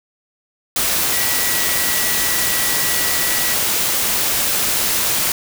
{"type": "tone in noise", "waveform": "sine", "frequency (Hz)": 1939, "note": "B6", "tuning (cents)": -32, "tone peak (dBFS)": -26, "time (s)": [1.13, 3.54], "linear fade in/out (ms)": 2, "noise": "white", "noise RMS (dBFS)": -18, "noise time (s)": [0.76, 5.32], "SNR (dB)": -11, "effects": []}